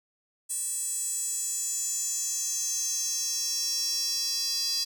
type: tone with high-pass filter sweep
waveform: square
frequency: 370.2 Hz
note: F#4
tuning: 1 cent sharp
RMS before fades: -30 dBFS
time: 0.49-4.85 s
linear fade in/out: 20 ms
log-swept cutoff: 8400 to 4900 Hz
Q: 7
effects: none